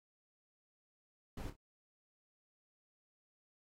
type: noise with echo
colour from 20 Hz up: brown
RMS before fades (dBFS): -42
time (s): 1.37-1.5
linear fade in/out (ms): 5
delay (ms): 28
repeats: 2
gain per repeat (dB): -10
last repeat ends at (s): 1.556
effects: AAC 48 kbps